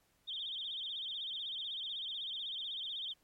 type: tone with vibrato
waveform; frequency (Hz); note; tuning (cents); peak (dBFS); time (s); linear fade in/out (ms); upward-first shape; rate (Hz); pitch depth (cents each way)
sine; 3388; G#7; +34; -38; 0.27-3.14; 20; sine; 16; 170
effects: pink hiss -73 dBFS RMS until 3.23 s + MP3 64 kbps